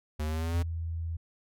square exponential sweep, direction up, 75.3 to 87 Hz, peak -30 dBFS, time 0.19-0.63 s, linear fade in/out 10 ms
sine tone with vibrato, 82.7 Hz, E2, 6 cents sharp, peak -31 dBFS, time 0.54-1.17 s, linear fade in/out 10 ms, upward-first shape triangle, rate 18 Hz, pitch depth 13 cents each way
effects none

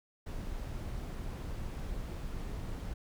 brown noise, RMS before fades -39 dBFS, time 0.26-2.94 s, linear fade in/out 10 ms, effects none

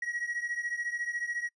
triangle beating tone pair, 1905 / 1919 Hz, A#6 / A#6, +37 / +50 cents, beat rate 14 Hz, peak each -32 / -35 dBFS, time 0.02-1.49 s, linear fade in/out 5 ms, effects noise-tail reverb RT60 0.1 s tail -26 dB re dry + resampled to 22050 Hz

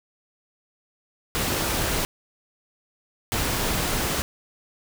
pink noise bursts at uneven times, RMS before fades -25 dBFS, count 2, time 1.35-2.05 / 3.32-4.22 s, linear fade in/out 0 ms, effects none

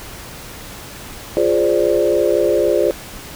sine chord, D half-diminished seventh, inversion first, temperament equal, 349.2 / 415.3 / 523.3 / 587.3 Hz, F4 / Ab4 / C5 / D5, 0 / 0 / 0 / 0 cents, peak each -18 dBFS, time 1.37-2.91 s, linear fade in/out 0 ms, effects pink hiss -34 dBFS RMS until 3.35 s

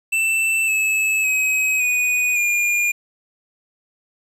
square tone with pitch steps, 2664 / 2600 / 2538 / 2477 / 2418 Hz, E7 / E7 / D#7 / D#7 / D7, +18 / -24 / +34 / -8 / +50 cents, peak -17 dBFS, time 0.12-2.92 s, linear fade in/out 10 ms, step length 560 ms, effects low-pass 12000 Hz 12 dB/octave + 8-bit

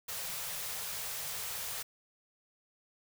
white band-stop noise, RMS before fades -39 dBFS, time 0.08-1.83 s, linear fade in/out 10 ms, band 190 to 410 Hz, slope 96 dB/octave, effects none

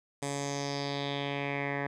10% pulse tone with low-pass filter sweep, 141.2 Hz, C#3, 32 cents sharp, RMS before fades -34 dBFS, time 0.22-1.87 s, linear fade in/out 5 ms, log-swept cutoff 8600 to 1700 Hz, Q 3.7, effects none

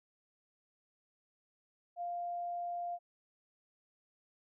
sine tone, 698.5 Hz, F5, in tune, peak -36 dBFS, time 1.96-2.99 s, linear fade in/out 50 ms, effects none

